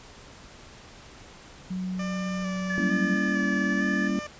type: tone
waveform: sine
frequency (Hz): 185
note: F#3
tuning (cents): 0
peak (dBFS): -28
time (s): 1.7-3.15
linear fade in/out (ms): 10
type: tone with vibrato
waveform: 15% pulse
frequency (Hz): 590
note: D5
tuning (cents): +8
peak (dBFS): -28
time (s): 1.99-4.27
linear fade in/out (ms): 5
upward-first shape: square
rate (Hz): 1.1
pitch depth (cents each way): 21
type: tone with pitch glide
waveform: sine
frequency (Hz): 1725 to 1738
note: A6 to A6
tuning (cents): -35 to -22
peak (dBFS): -28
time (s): 2.69-4.09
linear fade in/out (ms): 20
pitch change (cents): +13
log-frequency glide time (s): 3.65-3.74
type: chord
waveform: sine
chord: G diminished seventh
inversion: none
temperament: equal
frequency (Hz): 196 / 233.1 / 277.2 / 329.6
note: G3 / Bb3 / Db4 / Fb4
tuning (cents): 0 / 0 / 0 / 0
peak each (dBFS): -27 / -31 / -30 / -33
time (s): 2.78-4.19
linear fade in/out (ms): 0
effects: pink hiss -48 dBFS RMS until 4.39 s + resampled to 16000 Hz